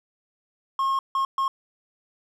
triangle tone bursts at uneven times, 1079 Hz, C#6, 47 cents flat, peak -19 dBFS, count 3, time 0.79-0.99 / 1.15-1.25 / 1.38-1.48 s, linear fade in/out 2 ms, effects none

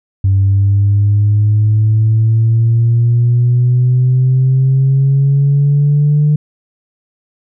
sine exponential sweep, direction up, 96.5 to 149.9 Hz, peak -6 dBFS, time 0.24-6.36 s, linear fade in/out 5 ms, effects tanh soft clip ceiling -4 dBFS

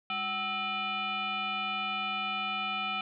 sine tone with frequency modulation, 1864.7 Hz, A#6, in tune, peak -30 dBFS, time 0.1-3.01 s, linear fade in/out 2 ms, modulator 554 Hz, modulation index 2.3, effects none

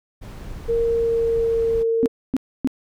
brown noise, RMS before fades -33 dBFS, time 0.21-1.84 s, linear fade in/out 20 ms
sine tone with pitch glide, 463.4 to 455.7 Hz, A#4 to A#4, -10 to -39 cents, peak -17 dBFS, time 0.68-2.08 s, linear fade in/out 20 ms, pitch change -29 cents, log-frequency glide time 0.81-1.82 s
sine tone bursts, 261.6 Hz, C4, in tune, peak -15 dBFS, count 3, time 2.03-2.674 s, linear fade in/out 0 ms, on 28 ms, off 280 ms
effects none

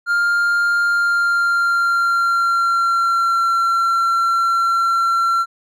triangle tone with pitch glide, 1402 to 1360.5 Hz, F6 to F6, +6 to -46 cents, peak -12 dBFS, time 0.06-5.46 s, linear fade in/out 50 ms, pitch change -52 cents, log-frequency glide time 0.82-3.51 s, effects none

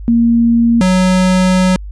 sine / square tone pair in turn, 233.1 / 185.03 Hz, A#3 / F#3, 0 / 0 cents, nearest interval major third, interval 400 cents, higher first, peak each -7 / -9 dBFS, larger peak first, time 0.08-0.81 / 0.81-1.76 s, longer second, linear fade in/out 0 ms, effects added 50 Hz sine -24 dBFS peak until 1.91 s + resampled to 22050 Hz

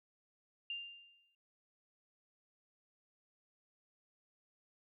sine tone with exponential decay, 2794 Hz, F7, in tune, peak -37 dBFS, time 0.7-1.35 s, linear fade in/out 2 ms, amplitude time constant 140 ms, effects none

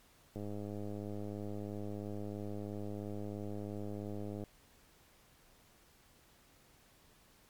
click train, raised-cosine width 2 ms, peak -30 dBFS, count 421, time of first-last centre 0.36-4.438 s, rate 103 Hz, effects pink hiss -65 dBFS RMS until 7.49 s + MP3 96 kbps

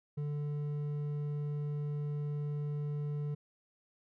triangle tone with hard clipping, 146.83 Hz, D3, in tune, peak -35 dBFS, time 0.17-3.35 s, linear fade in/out 10 ms, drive 9 dB, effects none

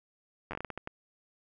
slowing click train, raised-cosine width 0.5 ms, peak -22 dBFS, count 10, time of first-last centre 0.51-0.874 s, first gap 10 ms, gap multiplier 1.33, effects none

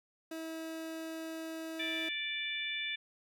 30% pulse tone, 323 Hz, E4, 35 cents flat, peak -37 dBFS, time 0.31-2.09 s, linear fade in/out 5 ms
harmonic tone, 586 Hz, D5, 4 cents flat, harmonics 3 / 4 / 5 / 6, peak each -42 / -38 / -45 / -39 dBFS, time 1.79-2.96 s, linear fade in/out 10 ms
effects none

